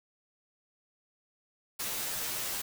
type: noise with comb filter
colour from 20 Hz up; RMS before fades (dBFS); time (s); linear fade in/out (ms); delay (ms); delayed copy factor
white; -35; 1.79-2.62; 10; 12; -0.8
effects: none